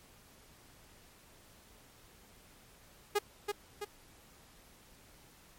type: tone with echo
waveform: sawtooth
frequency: 412 Hz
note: G#4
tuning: 14 cents flat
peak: -23 dBFS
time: 3.15-3.19 s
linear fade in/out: 10 ms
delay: 330 ms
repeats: 2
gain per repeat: -5 dB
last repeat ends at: 3.85 s
effects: pink hiss -60 dBFS RMS until 5.58 s + MP3 64 kbps